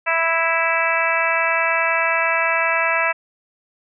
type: harmonic tone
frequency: 329.6 Hz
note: E4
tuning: in tune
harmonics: 2 / 3 / 4 / 5 / 6 / 7 / 8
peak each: -24 / -24 / -24 / -24 / -24 / -24 / -24 dBFS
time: 0.06-3.13 s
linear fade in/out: 20 ms
effects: none